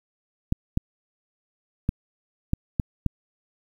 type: clicks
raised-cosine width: 5 ms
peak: -9 dBFS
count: 6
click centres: 0.524 / 0.774 / 1.891 / 2.534 / 2.798 / 3.063 s
effects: 8-bit